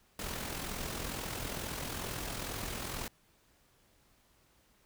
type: noise with amplitude modulation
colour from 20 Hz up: pink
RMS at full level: -37 dBFS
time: 0.19-3.08 s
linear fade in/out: 2 ms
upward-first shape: sine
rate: 42.2 Hz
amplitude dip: 50%
effects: pink hiss -68 dBFS RMS until 4.85 s